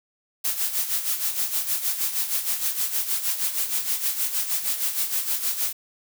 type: noise with tremolo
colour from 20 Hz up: blue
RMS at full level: -23 dBFS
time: 0.44-5.73 s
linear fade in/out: 10 ms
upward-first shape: sine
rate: 6.4 Hz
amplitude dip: 65%
effects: none